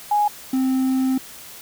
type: tone pair in turn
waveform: sine / triangle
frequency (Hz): 830.6 / 261.6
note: G#5 / C4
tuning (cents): 0 / 0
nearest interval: octave + minor sixth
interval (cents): 2000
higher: first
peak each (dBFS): -15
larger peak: neither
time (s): 0.11-0.28 / 0.53-1.18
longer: second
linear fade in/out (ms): 5
effects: white hiss -40 dBFS RMS until 1.61 s